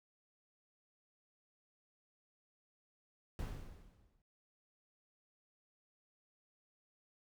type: noise with exponential decay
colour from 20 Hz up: brown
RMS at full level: -38 dBFS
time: 3.39-4.22 s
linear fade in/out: 1 ms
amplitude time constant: 180 ms
effects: none